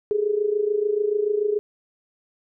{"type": "tone with amplitude modulation", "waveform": "sine", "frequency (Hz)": 417.2, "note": "G#4", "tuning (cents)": 8, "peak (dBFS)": -16, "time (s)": [0.11, 1.59], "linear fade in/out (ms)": 0, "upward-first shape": "sine", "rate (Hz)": 26.9, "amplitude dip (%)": 75, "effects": []}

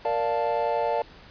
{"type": "chord", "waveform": "triangle", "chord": "Bb major seventh", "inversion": "none", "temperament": "equal", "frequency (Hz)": [466.2, 587.3, 698.5, 880], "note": ["Bb4", "D5", "F5", "A5"], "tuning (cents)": [0, 0, 0, 0], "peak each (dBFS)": [-27, -26, -27, -26], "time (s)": [0.05, 1.02], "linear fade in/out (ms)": 2, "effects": ["pink hiss -49 dBFS RMS until 1.3 s", "resampled to 11025 Hz"]}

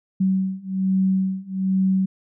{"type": "beating tone pair", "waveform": "sine", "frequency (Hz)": [189.2, 190.4], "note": ["F#3", "F#3"], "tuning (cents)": [39, 50], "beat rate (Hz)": 1.2, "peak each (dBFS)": [-22, -21], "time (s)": [0.2, 2.06], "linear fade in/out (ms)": 10, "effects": []}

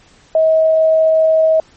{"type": "tone", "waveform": "sine", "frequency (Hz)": 638, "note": "D#5", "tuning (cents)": 43, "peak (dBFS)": -8, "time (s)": [0.35, 1.6], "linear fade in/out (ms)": 2, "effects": ["pink hiss -48 dBFS RMS until 1.76 s", "MP3 32 kbps"]}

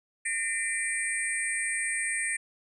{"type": "tone cluster", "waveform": "sine", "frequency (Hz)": [1827, 2039, 2355, 8290, 9270], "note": ["A#6", "C7", "D7", "C9", "D9"], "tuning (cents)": [-35, -45, 4, -17, -24], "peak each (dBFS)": [-32, -36, -34, -34, -36], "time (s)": [0.25, 2.37], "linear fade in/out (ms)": 10, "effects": []}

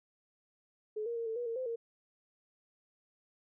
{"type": "tone with pitch steps", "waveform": "sine", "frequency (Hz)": [428.3, 469.4, 461.9, 446.3, 483.2, 458.5, 515, 462.6], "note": ["A4", "A#4", "A#4", "A4", "B4", "A#4", "C5", "A#4"], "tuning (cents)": [-47, 12, -16, 25, -38, -29, -28, -13], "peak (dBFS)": -34, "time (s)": [0.96, 1.76], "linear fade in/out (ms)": 10, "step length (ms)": 100, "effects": []}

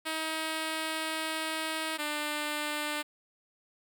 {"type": "tone pair in turn", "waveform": "5% pulse", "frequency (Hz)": [317.5, 298.7], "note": ["D#4", "D4"], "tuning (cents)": [35, 29], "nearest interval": "minor second", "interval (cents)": 106, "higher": "first", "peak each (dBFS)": -20, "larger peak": "neither", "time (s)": [[0.05, 1.98], [1.98, 3.03]], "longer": "first", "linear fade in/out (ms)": 20, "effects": []}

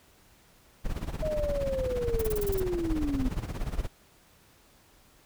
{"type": "noise with tremolo", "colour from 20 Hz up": "brown", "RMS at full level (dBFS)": -29, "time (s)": [0.84, 3.88], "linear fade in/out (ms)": 20, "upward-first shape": "sine", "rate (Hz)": 17, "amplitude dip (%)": 80}
{"type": "linear sweep", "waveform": "sine", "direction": "down", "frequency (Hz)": [629, 250], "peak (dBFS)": -28, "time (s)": [1.22, 3.29], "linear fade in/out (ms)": 10}
{"type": "noise bursts", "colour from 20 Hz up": "violet", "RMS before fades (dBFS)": -36, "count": 8, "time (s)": [2.19, 2.601], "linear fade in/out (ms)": 5, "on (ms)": 26, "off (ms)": 29}
{"effects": ["pink hiss -60 dBFS RMS until 5.25 s"]}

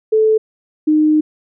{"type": "tone pair in turn", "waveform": "sine", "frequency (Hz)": [436.4, 306.8], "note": ["A4", "D#4"], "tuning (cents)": [-14, -24], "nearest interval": "tritone", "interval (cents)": 610, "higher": "first", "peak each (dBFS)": -9, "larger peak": "neither", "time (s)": [[0.12, 0.38], [0.87, 1.21]], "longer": "second", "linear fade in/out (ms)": 10, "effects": []}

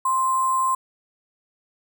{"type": "tone with sample-and-hold", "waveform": "sine", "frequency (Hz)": 1048, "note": "C6", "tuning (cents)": 2, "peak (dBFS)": -18, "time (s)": [0.05, 0.75], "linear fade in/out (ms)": 5, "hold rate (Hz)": 8820, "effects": []}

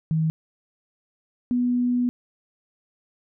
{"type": "tone pair in turn", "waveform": "sine", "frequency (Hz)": [159.1, 245.6], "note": ["D#3", "B3"], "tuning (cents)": [39, -9], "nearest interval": "minor sixth", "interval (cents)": 752, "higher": "second", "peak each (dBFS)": -19, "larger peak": "neither", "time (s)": [[0.11, 0.3], [1.51, 2.09]], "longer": "second", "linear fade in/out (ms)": 0, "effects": []}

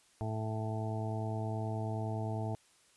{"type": "harmonic tone", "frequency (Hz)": 109.7, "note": "A2", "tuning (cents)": -5, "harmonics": [1, 2, 3, 4, 6, 7, 8], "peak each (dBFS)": [-35, -43, -45, -45, -43, -46, -47], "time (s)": [0.21, 2.55], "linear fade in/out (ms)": 0, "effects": ["white hiss -66 dBFS RMS until 2.96 s", "resampled to 24000 Hz"]}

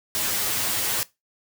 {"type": "noise with comb filter", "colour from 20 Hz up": "white", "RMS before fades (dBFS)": -25, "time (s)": [0.15, 1.03], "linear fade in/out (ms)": 0, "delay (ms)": 9.5, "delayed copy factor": 0.9, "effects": ["noise-tail reverb RT60 0.2 s tail -19 dB re dry"]}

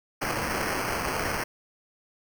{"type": "noise with sample-and-hold", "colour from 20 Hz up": "violet", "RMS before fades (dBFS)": -29, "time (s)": [0.21, 1.44], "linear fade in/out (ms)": 10, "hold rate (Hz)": 3675, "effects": []}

